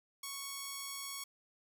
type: tone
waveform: 5% pulse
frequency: 1108.7 Hz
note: C#6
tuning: in tune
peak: -29 dBFS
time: 0.23-1.24 s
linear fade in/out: 5 ms
effects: none